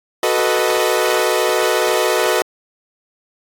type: chord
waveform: sawtooth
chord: B dominant seventh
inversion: second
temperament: equal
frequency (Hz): 370 / 440 / 493.9 / 622.3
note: F#4 / A4 / B4 / D#5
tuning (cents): 0 / 0 / 0 / 0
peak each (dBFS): -16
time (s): 0.23-2.42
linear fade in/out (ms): 2
effects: AAC 64 kbps